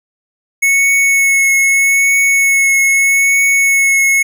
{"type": "tone with vibrato", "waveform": "square", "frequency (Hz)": 2200, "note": "C#7", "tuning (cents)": -14, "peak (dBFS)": -9, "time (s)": [0.62, 4.23], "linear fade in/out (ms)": 10, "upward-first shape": "triangle", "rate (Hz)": 0.8, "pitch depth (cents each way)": 17, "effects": []}